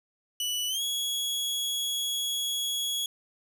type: tone with pitch glide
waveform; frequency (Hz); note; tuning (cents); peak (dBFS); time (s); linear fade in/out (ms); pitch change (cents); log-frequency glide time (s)
sawtooth; 2960 to 3342; F#7 to G#7; 0 to +10; -25; 0.4-3.06; 2; +210; 0.68-0.82
effects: none